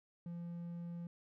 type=tone; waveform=triangle; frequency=171.6 Hz; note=F3; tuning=30 cents flat; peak=-40 dBFS; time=0.26-1.07 s; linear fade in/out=2 ms; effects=none